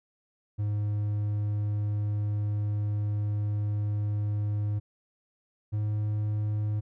triangle tone pair in turn, 104.1 / 105.61 Hz, G#2 / G#2, +5 / +29 cents, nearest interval unison, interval 24 cents, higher second, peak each -24 dBFS, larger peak neither, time 0.58-4.8 / 5.72-6.81 s, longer first, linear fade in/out 20 ms, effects none

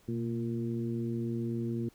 harmonic tone with a mistuned harmonic, 115.9 Hz, A#2, 10 cents flat, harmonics 1 / 2 / 3 / 4, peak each -35 / -34 / -37 / -49 dBFS, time 0.08-1.89 s, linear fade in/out 5 ms, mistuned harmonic 1, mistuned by +70 cents, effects pink hiss -64 dBFS RMS until 1.94 s

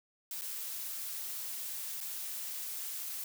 blue noise with dropouts, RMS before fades -40 dBFS, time 0.31-3.24 s, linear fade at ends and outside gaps 2 ms, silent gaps 0.412-0.418 / 2.005-2.01 s, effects none

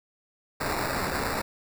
violet noise with sample-and-hold, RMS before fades -29 dBFS, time 0.6-1.42 s, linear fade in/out 10 ms, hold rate 3150 Hz, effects none

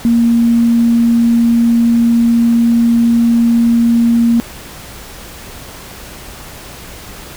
sine tone, 233.5 Hz, A#3, 3 cents sharp, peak -7 dBFS, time 0.05-4.4 s, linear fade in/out 0 ms, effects added 60 Hz sine -40 dBFS peak until 7.36 s + pink hiss -32 dBFS RMS until 7.36 s

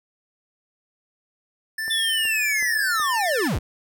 square tone with vibrato, 1760 Hz, A6, in tune, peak -26 dBFS, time 1.78-3.48 s, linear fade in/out 5 ms, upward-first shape sine, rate 0.92 Hz, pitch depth 37 cents each way
click train, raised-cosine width 1 ms, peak -27 dBFS, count 4, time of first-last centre 1.88-2.999 s, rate 2.68 Hz
square linear sweep, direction down, 3530 to 30.57 Hz, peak -22 dBFS, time 1.9-3.59 s, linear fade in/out 10 ms
effects none

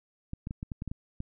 clicks, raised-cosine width 5 ms, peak -23 dBFS, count 9, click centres 0.334 / 0.471 / 0.509 / 0.629 / 0.718 / 0.821 / 0.877 / 0.915 / 1.204 s, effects none

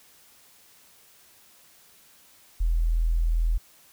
sine tone, 41.16 Hz, E1, 2 cents flat, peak -20 dBFS, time 2.6-3.58 s, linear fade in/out 10 ms, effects white hiss -56 dBFS RMS until 3.92 s

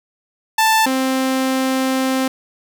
sawtooth tone pair in turn, 883 / 262.5 Hz, A5 / C4, +6 / +6 cents, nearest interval octave + major sixth, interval 2100 cents, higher first, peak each -8 / -12 dBFS, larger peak first, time 0.58-0.86 / 0.86-2.28 s, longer second, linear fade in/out 5 ms, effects none

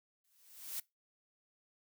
blue noise with exponential growth, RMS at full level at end -38 dBFS, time 0.24-0.8 s, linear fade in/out 5 ms, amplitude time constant 120 ms, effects noise-tail reverb RT60 0.2 s tail -22 dB re dry

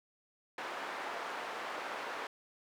white band-pass noise, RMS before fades -41 dBFS, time 0.58-2.27 s, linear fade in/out 2 ms, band 480 to 1400 Hz, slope 12 dB/octave, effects none

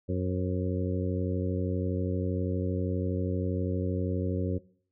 harmonic tone with a mistuned harmonic, 92.5 Hz, F#2, in tune, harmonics 1 / 2 / 3 / 4 / 5 / 6, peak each -30 / -33 / -35 / -36 / -37 / -38 dBFS, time 0.08-4.59 s, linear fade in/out 20 ms, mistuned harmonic 6, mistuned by -45 cents, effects noise-tail reverb RT60 0.5 s tail -20 dB re dry

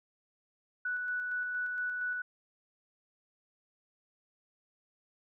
sine tone with tremolo, 1480 Hz, F#6, in tune, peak -31 dBFS, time 0.85-2.22 s, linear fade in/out 5 ms, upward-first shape square, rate 4.3 Hz, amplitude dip 25%, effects none

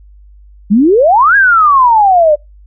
sine exponential two-way sweep, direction up then down, 190 to 1661.2 to 580 Hz, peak -4 dBFS, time 0.7-2.36 s, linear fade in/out 20 ms, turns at 1.36 s, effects noise-tail reverb RT60 0.2 s tail -23 dB re dry + added 50 Hz sine -36 dBFS peak until 2.66 s

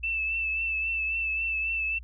sine tone with vibrato, 2644 Hz, E7, 5 cents sharp, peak -26 dBFS, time 0.03-1.99 s, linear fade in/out 10 ms, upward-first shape triangle, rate 3.7 Hz, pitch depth 36 cents each way, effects added 60 Hz sine -41 dBFS peak until 2.03 s

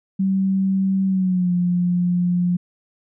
sine tone with pitch glide, 192.1 to 177.18 Hz, G3 to F3, -35 to +25 cents, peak -16 dBFS, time 0.19-2.57 s, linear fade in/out 10 ms, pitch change -140 cents, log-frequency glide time 1.06-1.52 s, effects none

